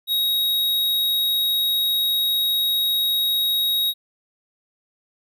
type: tone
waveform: square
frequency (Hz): 3789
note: A#7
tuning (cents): +27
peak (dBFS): -19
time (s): 0.07-3.94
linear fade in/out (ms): 50
effects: none